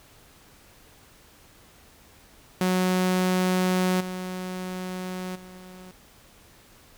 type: tone with level steps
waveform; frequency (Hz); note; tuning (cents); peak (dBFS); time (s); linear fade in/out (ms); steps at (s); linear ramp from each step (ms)
sawtooth; 183.9; F#3; -10; -17 / -27 / -39; 2.61-5.91; 2; 4 / 5.35; 10
effects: pink hiss -54 dBFS RMS until 6.97 s